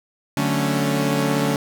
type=chord; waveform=sawtooth; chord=D major seventh; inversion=none; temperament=equal; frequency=146.83 / 185 / 220 / 277.2 Hz; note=D3 / F#3 / A3 / C#4; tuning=0 / 0 / 0 / 0 cents; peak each=-19 / -24 / -21 / -19 dBFS; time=0.37-1.56 s; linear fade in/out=2 ms; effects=none